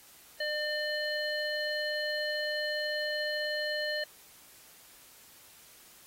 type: harmonic tone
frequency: 600 Hz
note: D5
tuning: 37 cents sharp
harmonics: 1 / 3 / 5 / 7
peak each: -34 / -34 / -41 / -37 dBFS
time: 0.4-4.04 s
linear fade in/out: 5 ms
effects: white hiss -56 dBFS RMS until 6.06 s + AAC 48 kbps